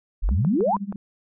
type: exponential sweep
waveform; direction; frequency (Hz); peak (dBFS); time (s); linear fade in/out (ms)
sine; up; 35.15 to 1094; -18; 0.22-0.77; 20
type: click train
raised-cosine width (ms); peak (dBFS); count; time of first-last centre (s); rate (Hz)
1; -22; 5; 0.29-0.925; 6.3
type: tone with tremolo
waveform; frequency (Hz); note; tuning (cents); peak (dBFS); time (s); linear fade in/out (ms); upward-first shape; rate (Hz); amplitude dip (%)
sine; 199.7; G3; +32; -24; 0.31-0.96; 2; sine; 14; 90
effects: none